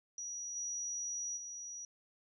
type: tone with level steps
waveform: sine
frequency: 5810 Hz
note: F#8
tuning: 32 cents flat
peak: -40 / -37 / -43 dBFS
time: 0.18-1.85 s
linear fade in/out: 2 ms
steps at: 0.55 / 1.36 s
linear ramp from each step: 20 ms
effects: none